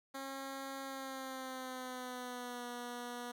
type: tone with pitch glide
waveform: 10% pulse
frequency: 270.8 to 242.7 Hz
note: C#4 to B3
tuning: -40 to -30 cents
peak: -34 dBFS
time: 0.14-3.32 s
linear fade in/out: 10 ms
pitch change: -190 cents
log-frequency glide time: 0.83-2.66 s
effects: none